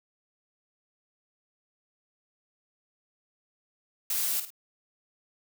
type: noise with echo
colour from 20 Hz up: blue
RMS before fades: -29 dBFS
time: 4.1-4.4 s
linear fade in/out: 2 ms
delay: 52 ms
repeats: 2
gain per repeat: -9 dB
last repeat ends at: 4.504 s
effects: none